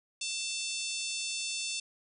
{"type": "harmonic tone with a mistuned harmonic", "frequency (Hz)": 890, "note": "A5", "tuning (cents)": 20, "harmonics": [3, 4, 5, 6, 7, 8, 9, 10], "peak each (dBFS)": [-39, -40, -41, -42, -42, -43, -44, -44], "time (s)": [0.21, 1.8], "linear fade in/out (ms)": 5, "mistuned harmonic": 10, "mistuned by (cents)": 58, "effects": []}